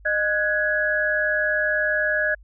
sine tone cluster, 613 / 1472 / 1672 Hz, D#5 / F#6 / G#6, -26 / -9 / +11 cents, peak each -25 / -27 / -21 dBFS, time 0.05-2.35 s, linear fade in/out 10 ms, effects added 50 Hz sine -45 dBFS peak until 2.43 s

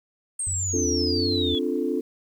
sine exponential sweep, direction down, 8680 to 3326 Hz, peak -25 dBFS, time 0.39-1.59 s, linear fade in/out 5 ms
sine tone with vibrato, 86.4 Hz, F2, 18 cents flat, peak -28 dBFS, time 0.47-1.55 s, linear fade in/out 0 ms, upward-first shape sine, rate 1.5 Hz, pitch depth 130 cents each way
sine chord, D minor seventh, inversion third, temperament equal, 261.6 / 293.7 / 349.2 / 440 Hz, C4 / D4 / F4 / A4, 0 / 0 / 0 / 0 cents, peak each -28 dBFS, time 0.73-2.01 s, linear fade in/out 10 ms
effects tanh soft clip ceiling -10 dBFS + 9-bit

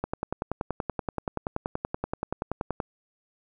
click train, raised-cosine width 1 ms, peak -14 dBFS, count 30, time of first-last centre 0.04-2.802 s, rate 10.5 Hz, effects none

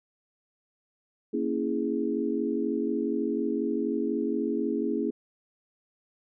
sine chord, A# half-diminished seventh, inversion none, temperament equal, 233.1 / 277.2 / 329.6 / 415.3 Hz, A#3 / C#4 / E4 / G#4, 0 / 0 / 0 / 0 cents, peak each -31 dBFS, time 1.33-5.11 s, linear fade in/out 10 ms, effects none

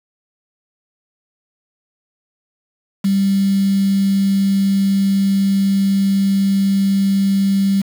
sine tone with quantisation, 196 Hz, G3, in tune, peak -12 dBFS, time 3.04-7.82 s, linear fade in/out 10 ms, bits 5, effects none

